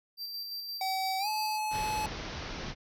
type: tone with tremolo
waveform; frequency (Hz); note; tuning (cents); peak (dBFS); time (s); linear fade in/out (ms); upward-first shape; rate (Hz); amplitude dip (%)
square; 4699; D8; 0; -36; 0.17-1.59; 50; square; 5.8; 30
type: tone with pitch glide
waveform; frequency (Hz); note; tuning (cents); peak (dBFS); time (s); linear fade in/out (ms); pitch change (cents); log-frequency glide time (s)
square; 760 to 858; F#5 to A5; +46 to -44; -31; 0.81-2.06; 2; +210; 1.19-1.28
type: low-pass noise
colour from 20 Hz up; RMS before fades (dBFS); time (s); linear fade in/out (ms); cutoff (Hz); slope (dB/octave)
pink; -39; 1.7-2.75; 50; 6000; 96
effects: none